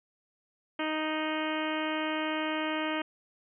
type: harmonic tone with a mistuned harmonic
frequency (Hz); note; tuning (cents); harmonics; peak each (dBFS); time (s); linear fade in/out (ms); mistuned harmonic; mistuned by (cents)
311.1; D#4; 0; 1 / 2 / 3 / 4 / 5 / 6 / 7 / 8 / 9 / 10; -33 / -36 / -38 / -39 / -40 / -41 / -41 / -42 / -43 / -43; 0.79-3.02; 5; 9; +19
effects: none